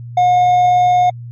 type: tone with hard clipping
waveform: triangle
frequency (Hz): 720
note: F#5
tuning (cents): -47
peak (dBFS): -9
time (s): 0.17-1.1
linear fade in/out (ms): 5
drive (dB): 5
effects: added 119 Hz sine -27 dBFS peak until 1.31 s + MP3 32 kbps